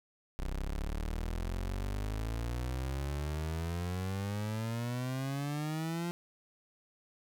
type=exponential sweep; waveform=30% pulse; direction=up; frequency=31.34 to 174.61 Hz; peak=-31 dBFS; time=0.39-6.11 s; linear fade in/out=0 ms; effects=none